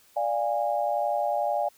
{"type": "chord", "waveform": "sine", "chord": "D diminished", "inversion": "none", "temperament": "equal with one note detuned", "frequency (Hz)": [587.3, 698.5, 820.6], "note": ["D5", "F5", "Ab5"], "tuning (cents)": [0, 0, -21], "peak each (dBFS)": -28, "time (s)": [0.16, 1.69], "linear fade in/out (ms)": 10, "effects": ["white hiss -59 dBFS RMS until 1.77 s"]}